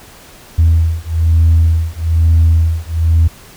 sine beating tone pair, 81.3 / 82.4 Hz, E2 / E2, -23 / 0 cents, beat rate 1.1 Hz, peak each -10 dBFS, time 0.58-3.28 s, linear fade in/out 10 ms, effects tanh soft clip ceiling -3 dBFS + pink hiss -39 dBFS RMS until 3.56 s

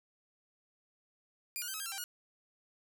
5% pulse tone with pitch steps, 2409 / 1441 / 1553 / 1283 / 1600 / 1357 / 784 / 1447 Hz, D7 / F#6 / G6 / E6 / G6 / E6 / G5 / F#6, +43 / -46 / -17 / -47 / +35 / +50 / 0 / -39 cents, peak -27 dBFS, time 1.56-2.04 s, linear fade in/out 0 ms, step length 60 ms, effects none

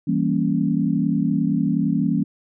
sine chord, E diminished seventh, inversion none, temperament equal, 164.81 / 196 / 233.1 / 277.2 Hz, E3 / G3 / Bb3 / Db4, 0 / 0 / 0 / 0 cents, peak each -23 dBFS, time 0.07-2.24 s, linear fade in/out 10 ms, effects none

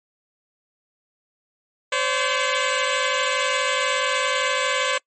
10% pulse tone pair together, 517.6 / 570 Hz, C5 / C#5, -19 / +48 cents, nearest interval major second, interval 167 cents, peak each -14 / -15 dBFS, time 1.92-4.98 s, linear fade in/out 5 ms, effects noise-tail reverb RT60 0.1 s tail -26 dB re dry + MP3 32 kbps

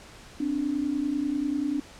sine tone pair together, 263.5 / 293.7 Hz, C4 / D4, +12 / 0 cents, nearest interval major second, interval 188 cents, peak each -30 / -26 dBFS, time 0.4-1.8 s, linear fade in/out 5 ms, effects pink hiss -48 dBFS RMS until 1.99 s + low-pass 8000 Hz 12 dB/octave

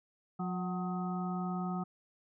harmonic tone with a mistuned harmonic, 180 Hz, F#3, 47 cents flat, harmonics 1 / 2 / 4 / 5 / 6 / 7, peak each -34 / -45 / -41 / -52 / -54 / -43 dBFS, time 0.39-1.84 s, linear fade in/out 10 ms, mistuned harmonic 4, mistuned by +57 cents, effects none

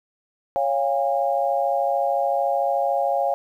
sine chord, Db major, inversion none, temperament equal with one note detuned, 554.4 / 698.5 / 812.1 Hz, Db5 / F5 / Ab5, 0 / 0 / -39 cents, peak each -23 / -23 / -24 dBFS, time 0.56-3.34 s, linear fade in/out 0 ms, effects 9-bit

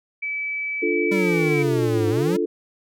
sine tone, 2300 Hz, D7, 37 cents flat, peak -24 dBFS, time 0.22-1.63 s, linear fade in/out 10 ms
sine chord, D minor, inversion none, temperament equal, 293.7 / 349.2 / 440 Hz, D4 / F4 / A4, 0 / 0 / 0 cents, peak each -26 / -23 / -23 dBFS, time 0.82-2.46 s, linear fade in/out 10 ms
square exponential two-way sweep, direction down then up, 199.3 to 102.5 to 199.3 Hz, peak -23 dBFS, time 1.11-2.37 s, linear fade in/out 10 ms, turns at 2.09 s
effects none

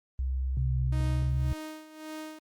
sine tone with pitch glide, 65 to 67.8 Hz, C2 to C#2, -11 to -38 cents, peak -27 dBFS, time 0.19-1.53 s, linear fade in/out 0 ms, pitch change +73 cents, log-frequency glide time 0.89-1.21 s
sine tone, 128.5 Hz, C3, 31 cents flat, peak -28 dBFS, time 0.57-1.52 s, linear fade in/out 2 ms
sawtooth tone with tremolo, 311.1 Hz, D#4, in tune, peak -33 dBFS, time 0.92-2.39 s, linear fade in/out 5 ms, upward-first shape sine, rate 1.8 Hz, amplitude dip 75%
clicks, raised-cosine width 3 ms, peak -31 dBFS, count 2, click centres 1.006 / 1.225 s
effects Opus 32 kbps

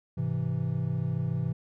triangle chord, Ab augmented, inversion none, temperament equal, 103.83 / 130.81 / 164.81 Hz, Ab2 / C3 / E3, 0 / 0 / 0 cents, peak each -32 / -28 / -29 dBFS, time 0.17-1.53 s, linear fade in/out 10 ms, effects none

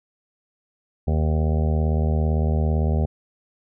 harmonic tone, 77.78 Hz, D#2, in tune, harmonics 1 / 2 / 3 / 5 / 6 / 7 / 8 / 9 / 10, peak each -19 / -25 / -29 / -33 / -35 / -36 / -37 / -38 / -39 dBFS, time 1.07-3.06 s, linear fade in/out 10 ms, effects none

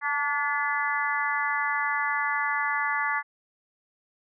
harmonic tone with a mistuned harmonic, 287.8 Hz, D4, 35 cents flat, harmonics 3 / 4 / 5 / 6 / 7, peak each -31 / -30 / -33 / -29 / -31 dBFS, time 0.01-3.23 s, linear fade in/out 50 ms, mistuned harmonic 3, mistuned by +32 cents, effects none

